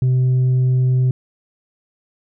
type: tone with tanh clipping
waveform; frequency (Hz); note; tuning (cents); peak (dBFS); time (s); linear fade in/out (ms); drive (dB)
triangle; 127.9; C3; -39; -13; 0.02-1.11; 2; 7
effects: none